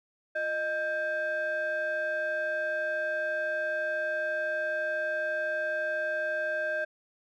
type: ring-modulated tone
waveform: triangle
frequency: 483 Hz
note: B4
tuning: 39 cents flat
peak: -23 dBFS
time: 0.35-6.85 s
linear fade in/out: 10 ms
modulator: 1100 Hz
effects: none